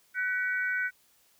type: tone cluster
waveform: sine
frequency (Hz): 1498 / 1940 / 2260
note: F#6 / B6 / C#7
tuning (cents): +21 / -31 / +33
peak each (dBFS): -28 / -35 / -37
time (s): 0.14-0.91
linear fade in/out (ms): 50
effects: white hiss -65 dBFS RMS until 1.39 s